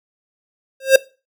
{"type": "tone with exponential growth", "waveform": "square", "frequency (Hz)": 534, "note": "C5", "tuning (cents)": 35, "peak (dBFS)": -3, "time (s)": [0.8, 0.96], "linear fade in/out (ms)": 5, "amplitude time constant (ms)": 33, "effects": ["noise-tail reverb RT60 0.3 s tail -20 dB re dry"]}